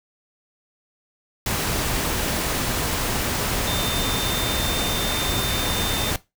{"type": "tone in noise", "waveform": "sine", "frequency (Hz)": 3600, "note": "A7", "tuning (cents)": 39, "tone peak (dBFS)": -28, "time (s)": [3.67, 6.11], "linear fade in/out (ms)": 2, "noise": "pink", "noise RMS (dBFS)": -24, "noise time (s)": [1.46, 6.16], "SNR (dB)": -7, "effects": ["noise-tail reverb RT60 0.2 s tail -17 dB re dry"]}